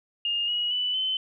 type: tone with pitch steps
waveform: sine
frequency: 2830 / 2903 / 2978 / 3054 Hz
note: F7 / F#7 / F#7 / G7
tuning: +22 / -34 / +11 / -46 cents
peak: -24 dBFS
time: 0.25-1.17 s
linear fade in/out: 2 ms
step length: 230 ms
effects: none